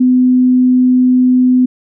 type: tone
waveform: sine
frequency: 252.7 Hz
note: B3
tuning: 40 cents sharp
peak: -6 dBFS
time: 0-1.66 s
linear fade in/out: 10 ms
effects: none